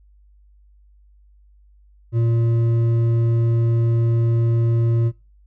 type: tone with hard clipping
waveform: sine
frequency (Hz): 115.9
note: A#2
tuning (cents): -10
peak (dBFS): -17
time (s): 2.12-5.12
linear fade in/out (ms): 50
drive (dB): 7
effects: noise-tail reverb RT60 0.3 s tail -22 dB re dry + added 50 Hz sine -49 dBFS peak until 5.46 s